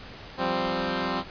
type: chord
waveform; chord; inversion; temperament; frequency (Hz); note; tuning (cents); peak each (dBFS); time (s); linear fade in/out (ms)
10% pulse; F suspended second; none; equal; 174.61 / 196 / 261.6; F3 / G3 / C4; 0 / 0 / 0; -23 / -23 / -20; 0.37-1.24; 50
effects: pink hiss -43 dBFS RMS until 1.3 s + resampled to 11025 Hz